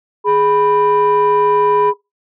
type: tone pair together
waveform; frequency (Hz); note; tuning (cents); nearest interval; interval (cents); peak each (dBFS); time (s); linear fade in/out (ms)
sine; 415.3 / 987.8; G#4 / B5; 0 / 0; octave + minor third; 1500; -11; 0.24-1.94; 50
effects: noise-tail reverb RT60 0.2 s tail -21 dB re dry + tanh soft clip ceiling -6 dBFS